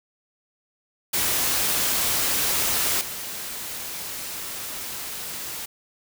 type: noise with level steps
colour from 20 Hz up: white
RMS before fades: -23 / -33 dBFS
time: 1.13-5.66 s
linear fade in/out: 10 ms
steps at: 3.01 s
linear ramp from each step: 2 ms
effects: none